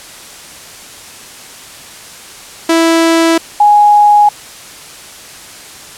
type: tone pair in turn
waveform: sawtooth / sine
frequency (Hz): 329.6 / 830.5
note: E4 / G#5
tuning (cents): 0 / 0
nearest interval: octave + major third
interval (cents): 1600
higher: second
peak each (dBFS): -3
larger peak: neither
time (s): 2.69-3.38 / 3.6-4.29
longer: neither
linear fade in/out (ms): 5
effects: white hiss -32 dBFS RMS until 5.97 s + low-pass 10000 Hz 12 dB/octave